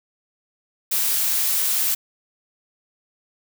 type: noise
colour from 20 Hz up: blue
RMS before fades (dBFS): -21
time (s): 0.91-1.95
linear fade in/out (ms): 10
effects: none